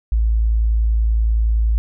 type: tone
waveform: sine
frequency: 55.3 Hz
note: A1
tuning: 9 cents sharp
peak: -13 dBFS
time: 0.12-1.78 s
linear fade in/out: 0 ms
effects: none